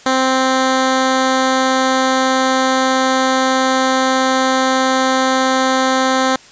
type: tone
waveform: 10% pulse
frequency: 261.6 Hz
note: C4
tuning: in tune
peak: -4 dBFS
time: 0.06-6.36 s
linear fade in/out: 2 ms
effects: white hiss -42 dBFS RMS until 6.51 s + resampled to 16000 Hz